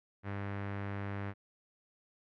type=tone with low-pass filter; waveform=sawtooth; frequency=100 Hz; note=G2; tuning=35 cents sharp; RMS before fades=-39 dBFS; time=0.23-1.34 s; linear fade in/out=50 ms; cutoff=1900 Hz; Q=1.9; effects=none